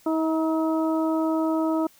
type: harmonic tone with a mistuned harmonic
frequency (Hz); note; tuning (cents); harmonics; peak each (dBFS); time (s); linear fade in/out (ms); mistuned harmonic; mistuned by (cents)
320; D#4; +49; 1 / 2 / 3 / 4; -22 / -28 / -32 / -34; 0.06-1.87; 5; 3; -20
effects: white hiss -56 dBFS RMS until 1.99 s